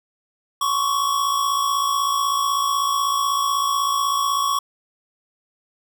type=tone pair together; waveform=square; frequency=1068.9 / 1125 Hz; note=C6 / C#6; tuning=+37 / +25 cents; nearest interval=minor second; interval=88 cents; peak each=-27 / -20 dBFS; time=0.61-4.59 s; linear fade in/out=5 ms; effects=none